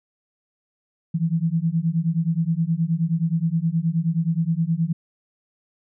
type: beating tone pair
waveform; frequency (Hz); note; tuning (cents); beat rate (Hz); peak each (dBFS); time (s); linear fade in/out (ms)
sine; 160.3 / 169.8; E3 / F3; -48 / -48; 9.5; -22; 1.14-4.93; 10
effects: none